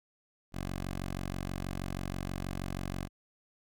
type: tone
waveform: 10% pulse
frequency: 46.25 Hz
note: F#1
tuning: in tune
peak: -27 dBFS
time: 0.52-3.09 s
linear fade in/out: 50 ms
effects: none